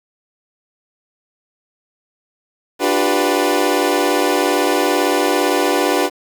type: chord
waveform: 25% pulse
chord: G dominant seventh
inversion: second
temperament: equal with one note detuned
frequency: 293.7 / 354.3 / 392 / 493.9 Hz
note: D4 / F4 / G4 / B4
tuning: 0 / +25 / 0 / 0 cents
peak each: -16 dBFS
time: 2.79-6.1 s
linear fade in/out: 50 ms
effects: 7-bit